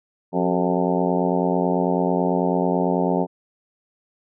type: harmonic tone with a mistuned harmonic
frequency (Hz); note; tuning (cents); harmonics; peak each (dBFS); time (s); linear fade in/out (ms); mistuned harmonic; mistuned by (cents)
89.1; F2; +35; 2 / 3 / 4 / 5 / 6 / 7 / 8 / 9 / 10; -23 / -25 / -26 / -27 / -28 / -28 / -29 / -30 / -30; 0.32-3.27; 50; 4; +77
effects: none